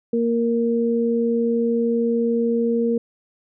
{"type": "tone pair together", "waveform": "sine", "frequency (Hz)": [232.8, 466.2], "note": ["A#3", "A#4"], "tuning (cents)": [-2, 0], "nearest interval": "octave", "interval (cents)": 1202, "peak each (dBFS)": -20, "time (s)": [0.13, 2.98], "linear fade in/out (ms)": 5, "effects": []}